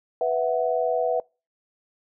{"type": "chord", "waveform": "sine", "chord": "B suspended fourth", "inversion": "none", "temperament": "equal", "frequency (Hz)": [493.9, 659.3, 740], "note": ["B4", "E5", "F#5"], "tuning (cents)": [0, 0, 0], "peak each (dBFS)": [-24, -24, -27], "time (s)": [0.21, 1.2], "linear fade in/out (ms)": 2, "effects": ["noise-tail reverb RT60 0.3 s tail -26 dB re dry"]}